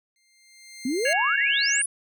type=tone with exponential growth; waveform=15% pulse; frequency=2100 Hz; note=C7; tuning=6 cents sharp; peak=-20 dBFS; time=0.16-1.13 s; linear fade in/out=1 ms; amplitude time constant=210 ms
type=exponential sweep; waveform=sine; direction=up; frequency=237.6 to 10548 Hz; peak=-23 dBFS; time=0.85-1.86 s; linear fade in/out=5 ms
type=harmonic tone; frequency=554.4 Hz; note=C#5; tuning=in tune; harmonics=3 / 4 / 5; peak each=-24 / -29 / -28 dBFS; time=1.05-1.82 s; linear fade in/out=5 ms
effects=none